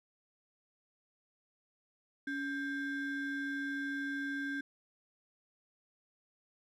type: ring-modulated tone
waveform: triangle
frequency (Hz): 932.3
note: A#5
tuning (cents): 0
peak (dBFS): -30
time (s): 2.27-4.61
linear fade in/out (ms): 5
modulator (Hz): 651
effects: none